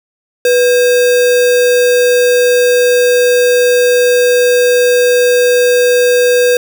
sine tone with sample-and-hold, 491.3 Hz, B4, 9 cents flat, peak -6 dBFS, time 0.45-6.57 s, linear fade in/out 2 ms, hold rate 2100 Hz, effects none

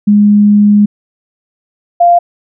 sine tone pair in turn, 206.7 / 695.3 Hz, G#3 / F5, -8 / -8 cents, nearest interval octave + major sixth, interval 2100 cents, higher second, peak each -3 dBFS, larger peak neither, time 0.07-0.86 / 2-2.19 s, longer first, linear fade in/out 10 ms, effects none

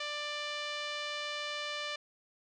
5% pulse tone with low-pass filter, 591 Hz, D5, 11 cents sharp, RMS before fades -38 dBFS, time 0-1.96 s, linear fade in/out 5 ms, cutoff 3500 Hz, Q 1, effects none

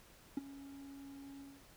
triangle tone with ADSR envelope, 277.2 Hz, C#4, in tune, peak -29 dBFS, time 0.37-1.64 s, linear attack 4 ms, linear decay 19 ms, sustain -18 dB, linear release 220 ms, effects pink hiss -62 dBFS RMS until 1.76 s

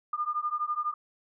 sine beating tone pair, 1204 / 1216 Hz, D6 / D#6, +43 / -40 cents, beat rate 12 Hz, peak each -31 dBFS, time 0.13-0.94 s, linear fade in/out 5 ms, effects none

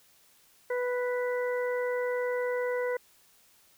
harmonic tone, 493.9 Hz, B4, in tune, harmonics 1 / 2 / 3 / 4, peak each -28 / -39 / -40 / -39 dBFS, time 0.7-2.97 s, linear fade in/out 5 ms, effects white hiss -62 dBFS RMS until 3.77 s

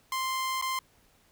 sawtooth tone with dropouts, 1046.5 Hz, C6, in tune, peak -25 dBFS, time 0.12-0.79 s, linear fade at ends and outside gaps 2 ms, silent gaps 0.614-0.623 s, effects pink hiss -64 dBFS RMS until 1.31 s

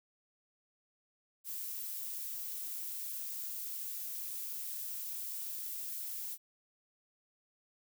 violet noise, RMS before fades -41 dBFS, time 1.44-6.38 s, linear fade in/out 50 ms, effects none

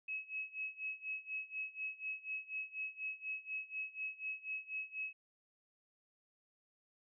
sine tone with tremolo, 2569 Hz, E7, 45 cents flat, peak -37 dBFS, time 0.08-5.13 s, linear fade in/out 5 ms, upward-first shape sine, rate 4.1 Hz, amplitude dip 90%, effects none

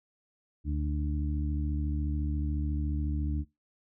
harmonic tone, 74.1 Hz, D2, 16 cents sharp, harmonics 1 / 2 / 3 / 4, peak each -29 / -37 / -41 / -37 dBFS, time 0.64-3.45 s, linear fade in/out 50 ms, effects noise-tail reverb RT60 0.2 s tail -21 dB re dry

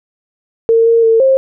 sine tone with pitch steps, 455.8 / 460.6 / 451.3 / 532 Hz, A#4 / A#4 / A4 / C5, -39 / -21 / +44 / +29 cents, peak -6 dBFS, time 0.69-1.37 s, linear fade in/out 0 ms, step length 170 ms, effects none

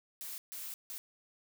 blue noise bursts at uneven times, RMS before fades -43 dBFS, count 3, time 0.21-0.38 / 0.52-0.74 / 0.9-0.98 s, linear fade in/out 0 ms, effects none

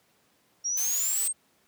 sine exponential sweep, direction up, 5588 to 8520 Hz, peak -26 dBFS, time 0.64-1.33 s, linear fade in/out 20 ms
blue noise, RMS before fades -32 dBFS, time 0.77-1.28 s, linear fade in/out 5 ms
effects pink hiss -66 dBFS RMS until 1.67 s + high-pass 150 Hz 12 dB/octave

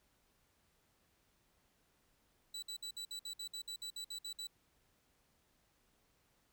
35% pulse tone bursts, 3951 Hz, B7, in tune, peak -40 dBFS, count 14, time 2.54-4.471 s, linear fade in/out 5 ms, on 85 ms, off 57 ms, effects pink hiss -75 dBFS RMS until 6.52 s

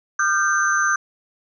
sine tone cluster, 1203 / 1403 / 1561 / 6140 Hz, D6 / F6 / G6 / G8, +41 / +8 / -8 / -37 cents, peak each -21 / -26 / -19 / -26 dBFS, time 0.19-0.96 s, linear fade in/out 5 ms, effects none

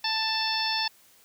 harmonic tone, 884 Hz, A5, 8 cents sharp, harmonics 1 / 2 / 3 / 4 / 5 / 6, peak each -31 / -34 / -34 / -33 / -31 / -31 dBFS, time 0.04-0.88 s, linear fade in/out 5 ms, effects white hiss -58 dBFS RMS until 1.24 s + high-pass 60 Hz 12 dB/octave

